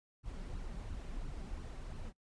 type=noise with flanger; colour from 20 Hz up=brown; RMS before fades=-43 dBFS; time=0.23-2.13 s; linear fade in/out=50 ms; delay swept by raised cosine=0.69 to 5.29 ms; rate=2.9 Hz; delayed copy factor=+0.6; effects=noise-tail reverb RT60 0.1 s tail -24 dB re dry + resampled to 22050 Hz